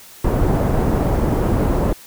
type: low-pass noise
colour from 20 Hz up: pink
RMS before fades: -17 dBFS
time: 0.24-1.93 s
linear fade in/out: 5 ms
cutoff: 710 Hz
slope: 12 dB/octave
effects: white hiss -42 dBFS RMS until 2.06 s